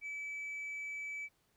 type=tone; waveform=sine; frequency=2300 Hz; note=D7; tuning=37 cents flat; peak=-37 dBFS; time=0.01-1.29 s; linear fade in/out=50 ms; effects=tanh soft clip ceiling -38 dBFS + pink hiss -75 dBFS RMS until 1.56 s